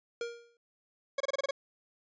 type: tone with exponential decay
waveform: square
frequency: 470.3 Hz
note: A#4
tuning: 15 cents sharp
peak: -32 dBFS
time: 0.21-0.57 s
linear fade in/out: 2 ms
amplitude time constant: 78 ms
type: tone bursts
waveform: 40% pulse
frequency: 552 Hz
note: C#5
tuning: 7 cents flat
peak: -28 dBFS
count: 7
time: 1.18-1.51 s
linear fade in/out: 5 ms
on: 24 ms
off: 27 ms
effects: resampled to 16000 Hz